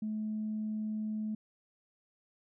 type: tone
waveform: sine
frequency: 215.3 Hz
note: A3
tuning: 37 cents flat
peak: -32 dBFS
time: 0.02-1.35 s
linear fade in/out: 5 ms
effects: tanh soft clip ceiling -28 dBFS